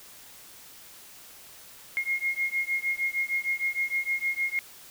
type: beating tone pair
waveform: sine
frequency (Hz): 2143 / 2149.5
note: C7 / C7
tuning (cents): +41 / +46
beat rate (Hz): 6.5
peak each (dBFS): -29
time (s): 1.97-4.59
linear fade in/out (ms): 0
effects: white hiss -49 dBFS RMS until 4.9 s